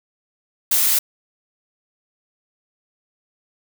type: noise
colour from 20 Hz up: blue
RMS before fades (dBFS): -17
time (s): 0.71-0.99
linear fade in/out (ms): 5
effects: none